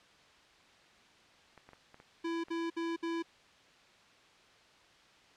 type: clicks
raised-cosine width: 0.5 ms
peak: -38 dBFS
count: 6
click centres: 1.577 / 1.69 / 1.733 / 1.944 / 2.001 / 2.484 s
type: tone bursts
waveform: square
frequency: 333.4 Hz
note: E4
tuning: 20 cents sharp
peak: -34 dBFS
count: 4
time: 2.24-3.226 s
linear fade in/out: 10 ms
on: 200 ms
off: 62 ms
effects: white hiss -61 dBFS RMS until 5.36 s + low-pass 4000 Hz 12 dB/octave